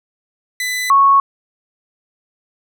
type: tone pair in turn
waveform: sawtooth / sine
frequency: 2000 / 1104.5 Hz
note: B6 / C#6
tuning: +21 / -7 cents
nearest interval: minor seventh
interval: 1028 cents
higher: first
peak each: -15 / -7 dBFS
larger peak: second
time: 0.6-0.9 / 0.9-1.2 s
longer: neither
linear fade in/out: 2 ms
effects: none